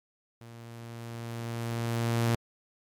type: tone with level ramp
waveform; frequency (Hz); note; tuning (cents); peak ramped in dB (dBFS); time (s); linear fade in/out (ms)
sawtooth; 116.54; A#2; 0; -42 to -19; 0.41-2.35; 0
effects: MP3 96 kbps